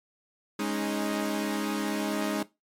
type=chord; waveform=sawtooth; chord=Ab suspended fourth; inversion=none; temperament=equal with one note detuned; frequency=207.7 / 275 / 311.1 Hz; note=Ab3 / Db4 / Eb4; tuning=0 / -14 / 0 cents; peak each=-27 / -30 / -28 dBFS; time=0.59-2.43 s; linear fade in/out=5 ms; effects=noise-tail reverb RT60 0.2 s tail -17 dB re dry + MP3 64 kbps